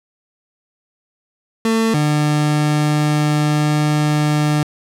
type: tone pair in turn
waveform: 30% pulse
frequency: 224.7 / 149.97 Hz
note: A3 / D3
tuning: +37 / +37 cents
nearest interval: perfect fifth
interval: 700 cents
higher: first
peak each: -11 dBFS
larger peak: neither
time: 1.65-1.94 / 1.94-4.63 s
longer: second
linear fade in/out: 2 ms
effects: low-pass 11000 Hz 12 dB/octave